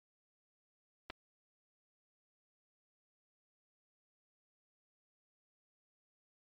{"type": "clicks", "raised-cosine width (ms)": 0.3, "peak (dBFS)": -27, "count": 2, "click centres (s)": [1.1, 1.103], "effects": ["MP3 64 kbps"]}